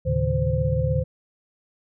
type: tone cluster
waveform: sine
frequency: 75.5 / 110.6 / 137.1 / 153.3 / 518 Hz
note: D2 / A2 / C#3 / D#3 / C5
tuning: +48 / +9 / -19 / -25 / -17 cents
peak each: -26 dBFS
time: 0.05-1.04 s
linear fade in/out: 20 ms
effects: none